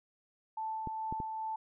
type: tone with tremolo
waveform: sine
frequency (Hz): 880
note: A5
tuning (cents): 0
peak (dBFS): -34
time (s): 0.57-1.56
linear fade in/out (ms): 5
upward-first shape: sine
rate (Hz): 2.4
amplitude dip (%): 25
type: clicks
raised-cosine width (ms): 3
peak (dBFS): -27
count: 3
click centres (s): 0.873 / 1.125 / 1.202
effects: none